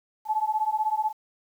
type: beating tone pair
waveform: sine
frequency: 855 / 871 Hz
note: A5 / A5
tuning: -50 / -18 cents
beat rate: 16 Hz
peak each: -26 dBFS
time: 0.25-1.13 s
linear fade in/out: 50 ms
effects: 9-bit